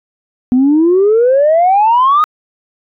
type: exponential sweep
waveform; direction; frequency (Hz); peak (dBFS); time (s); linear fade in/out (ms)
sine; up; 244.4 to 1263; -5; 0.52-2.24; 0
effects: tanh soft clip ceiling -3 dBFS